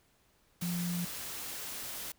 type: tone in noise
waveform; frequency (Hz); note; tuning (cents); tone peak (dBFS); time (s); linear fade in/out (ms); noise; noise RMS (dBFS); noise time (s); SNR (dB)
sine; 174.61; F3; 0; -32; 0.62-1.05; 5; white; -41; 0.61-2.12; +6
effects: pink hiss -69 dBFS RMS until 2.18 s

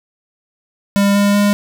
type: tone with pitch steps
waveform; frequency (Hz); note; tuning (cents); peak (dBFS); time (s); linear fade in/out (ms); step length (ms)
square; 200.5 / 202.4 / 204.2; G3 / G#3 / G#3; +39 / -44 / -29; -11; 0.96-1.53; 0; 190
effects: none

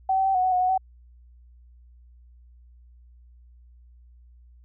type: tone with pitch steps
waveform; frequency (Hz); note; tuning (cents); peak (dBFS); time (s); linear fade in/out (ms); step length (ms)
sine; 763 / 768 / 773 / 735 / 746 / 728 / 737 / 757; G5 / G5 / G5 / F#5 / F#5 / F#5 / F#5 / F#5; -47 / -36 / -24 / -12 / +14 / -28 / -7 / +39; -19; 0.09-0.778; 5; 86
effects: added 60 Hz sine -49 dBFS peak until 4.64 s

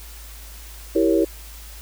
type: chord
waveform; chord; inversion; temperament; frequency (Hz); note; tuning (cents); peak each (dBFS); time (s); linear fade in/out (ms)
sine; E diminished seventh; none; equal; 329.6 / 392 / 466.2 / 554.4; E4 / G4 / Bb4 / Db5; 0 / 0 / 0 / 0; -18 / -21 / -22 / -23; 0.95-1.25; 10
effects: added 54 Hz sine -38 dBFS peak until 1.81 s + white hiss -43 dBFS RMS until 1.81 s

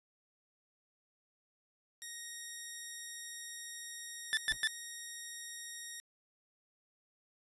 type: tone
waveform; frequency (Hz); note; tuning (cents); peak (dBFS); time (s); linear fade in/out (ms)
5% pulse; 1874; A#6; +9; -32; 2.02-6; 0
type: tone bursts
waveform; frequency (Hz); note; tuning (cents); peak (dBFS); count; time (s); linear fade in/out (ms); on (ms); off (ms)
25% pulse; 1760; A6; 0; -25; 3; 4.33-4.673; 0; 41; 110
type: noise with exponential decay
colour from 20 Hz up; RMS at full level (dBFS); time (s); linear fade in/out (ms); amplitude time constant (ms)
brown; -40; 4.51-4.6; 1; 19
effects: resampled to 24000 Hz

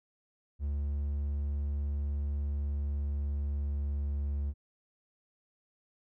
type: tone with pitch glide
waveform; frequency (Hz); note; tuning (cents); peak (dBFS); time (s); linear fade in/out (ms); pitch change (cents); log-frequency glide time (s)
triangle; 71.8 to 71.35; D2 to D2; -39 to -49; -28; 0.59-4.54; 50; -10; 2.39-4.37
effects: none

